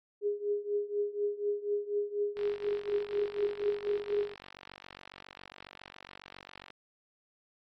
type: tone with tremolo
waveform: sine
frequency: 411.4 Hz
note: G#4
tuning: 16 cents flat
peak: -26 dBFS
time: 0.21-4.35 s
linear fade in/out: 50 ms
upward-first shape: triangle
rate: 4.1 Hz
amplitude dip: 90%
type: click train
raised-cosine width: 0.3 ms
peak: -30 dBFS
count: 206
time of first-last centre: 2.37-6.704 s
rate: 47.3 Hz
effects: AAC 32 kbps